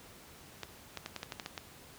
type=clicks; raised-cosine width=0.2 ms; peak=-21 dBFS; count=9; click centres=0.633 / 0.973 / 1.061 / 1.163 / 1.231 / 1.322 / 1.398 / 1.461 / 1.578 s; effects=pink hiss -54 dBFS RMS until 1.98 s + high-pass 60 Hz 12 dB/octave